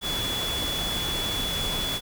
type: tone in noise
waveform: sine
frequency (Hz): 3414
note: G#7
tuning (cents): +47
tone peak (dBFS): -28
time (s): 0.01-2.01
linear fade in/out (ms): 50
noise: pink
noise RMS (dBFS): -31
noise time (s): 0.01-2.01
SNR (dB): 0
effects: none